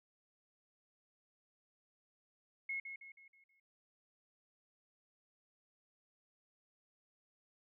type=tone with echo; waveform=sine; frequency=2171 Hz; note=C#7; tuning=37 cents flat; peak=-37 dBFS; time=2.69-2.8 s; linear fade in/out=5 ms; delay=160 ms; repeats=5; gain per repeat=-7 dB; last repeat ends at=3.6 s; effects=none